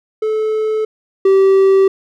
triangle tone pair in turn, 434.2 / 386.8 Hz, A4 / G4, -23 / -23 cents, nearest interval major second, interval 200 cents, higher first, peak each -12 / -5 dBFS, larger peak second, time 0.22-0.85 / 1.25-1.88 s, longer neither, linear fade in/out 5 ms, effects none

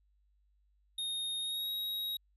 square tone with pitch glide, 3707 to 3802 Hz, A#7 to A#7, -10 to +33 cents, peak -35 dBFS, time 0.98-2.17 s, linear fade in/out 5 ms, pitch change +43 cents, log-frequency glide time 1.39-1.7 s, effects added 50 Hz sine -68 dBFS peak until 2.36 s

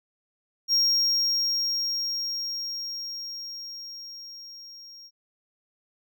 triangle tone with level ramp, 5580 Hz, F8, 2 cents flat, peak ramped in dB -17 to -43 dBFS, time 0.68-5.11 s, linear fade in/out 50 ms, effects none

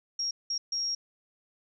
sine tone bursts at uneven times, 5588 Hz, F8, in tune, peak -28 dBFS, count 3, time 0.19-0.31 / 0.5-0.58 / 0.72-0.95 s, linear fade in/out 5 ms, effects none

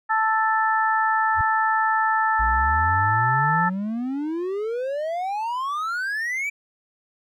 harmonic tone, 440 Hz, A4, in tune, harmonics 2 / 3 / 4, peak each -21 / -23 / -24 dBFS, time 0.09-3.7 s, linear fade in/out 20 ms
sine tone with exponential growth, 87.31 Hz, F2, in tune, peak -21 dBFS, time 1.33-1.41 s, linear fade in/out 0 ms, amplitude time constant 17 ms
triangle exponential sweep, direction up, 55.7 to 2349 Hz, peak -22 dBFS, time 2.39-6.5 s, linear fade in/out 10 ms
effects none

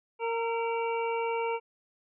harmonic tone with a mistuned harmonic, 461.1 Hz, A#4, 19 cents flat, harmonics 1 / 2 / 3 / 5 / 6, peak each -30 / -32 / -43 / -39 / -43 dBFS, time 0.19-1.6 s, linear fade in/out 50 ms, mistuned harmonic 3, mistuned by -31 cents, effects none

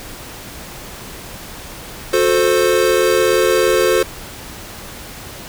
square chord, F# diminished, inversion none, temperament equal with one note detuned, 362.6 / 440 / 523.3 Hz, F#4 / A4 / C5, -35 / 0 / 0 cents, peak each -17 dBFS, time 2.13-4.03 s, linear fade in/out 5 ms, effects pink hiss -33 dBFS RMS until 5.48 s

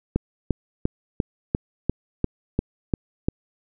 click train, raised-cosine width 3 ms, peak -7 dBFS, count 10, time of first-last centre 0.16-3.285 s, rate 2.88 Hz, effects none

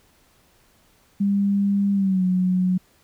sine tone with pitch glide, 200 to 183.4 Hz, G3 to F#3, +35 to -15 cents, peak -17 dBFS, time 1.2-2.78 s, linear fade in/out 10 ms, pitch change -150 cents, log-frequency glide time 1.93-2.24 s, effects pink hiss -59 dBFS RMS until 3.03 s

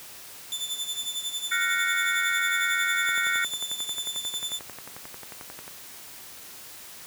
sawtooth tone with tremolo, 3525 Hz, A7, 2 cents sharp, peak -24 dBFS, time 0.52-4.59 s, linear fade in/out 0 ms, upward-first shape sine, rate 11 Hz, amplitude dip 70%
sine chord, Gb major seventh, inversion third, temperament equal with one note detuned, 1396.9 / 1485.1 / 1864.7 / 2217 Hz, F6 / Gb6 / Bb6 / Db7, 0 / +6 / 0 / 0 cents, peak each -29 dBFS, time 1.51-3.45 s, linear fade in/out 10 ms
click train, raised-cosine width 0.5 ms, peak -25 dBFS, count 30, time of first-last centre 3.09-5.679 s, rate 11.2 Hz
effects white hiss -44 dBFS RMS until 7.06 s + high-pass 60 Hz 12 dB/octave

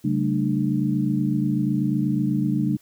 sine tone cluster, 138.3 / 191.1 / 219.2 / 298.5 Hz, C#3 / G3 / A3 / D4, -4 / -44 / -6 / +28 cents, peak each -25 dBFS, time 0.04-2.77 s, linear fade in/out 10 ms, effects white hiss -58 dBFS RMS until 2.81 s

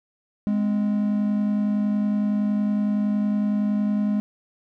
triangle tone pair together, 207.7 / 258.5 Hz, G#3 / C4, 0 / -21 cents, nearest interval major third, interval 379 cents, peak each -18 / -28 dBFS, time 0.47-4.2 s, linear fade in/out 0 ms, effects none

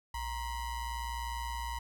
square ring-modulated tone, 499.5 Hz, B4, 20 cents sharp, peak -33 dBFS, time 0.14-1.79 s, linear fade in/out 5 ms, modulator 439 Hz, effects none

